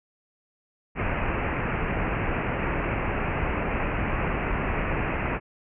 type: low-pass noise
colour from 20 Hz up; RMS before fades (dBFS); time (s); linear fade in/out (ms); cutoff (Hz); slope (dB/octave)
pink; -27; 0.95-5.4; 50; 2700; 96
effects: none